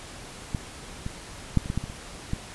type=clicks; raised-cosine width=5 ms; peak=-14 / -19 / -7 / -23 / -15 / -13 / -20 / -27 / -14 dBFS; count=9; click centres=0.548 / 1.064 / 1.573 / 1.659 / 1.701 / 1.776 / 1.84 / 1.899 / 2.334 s; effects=pink hiss -42 dBFS RMS until 2.54 s + resampled to 24000 Hz